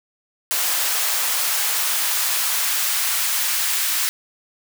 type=noise with high-pass filter sweep; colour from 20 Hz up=white; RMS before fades=-21 dBFS; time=0.51-4.09 s; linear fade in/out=0 ms; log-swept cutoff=690 to 1300 Hz; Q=0.85; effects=none